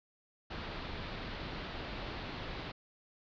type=low-pass noise; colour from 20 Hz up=pink; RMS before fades=-42 dBFS; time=0.5-2.72 s; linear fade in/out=10 ms; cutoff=4500 Hz; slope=48 dB/octave; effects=none